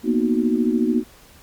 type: chord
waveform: sine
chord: B major seventh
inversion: third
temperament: equal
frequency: 233.1 / 246.9 / 311.1 / 370 Hz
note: A#3 / B3 / D#4 / F#4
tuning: 0 / 0 / 0 / 0 cents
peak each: -21 / -21 / -23 / -25 dBFS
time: 0.03-1.04 s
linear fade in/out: 50 ms
effects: pink hiss -49 dBFS RMS until 1.42 s + Opus 48 kbps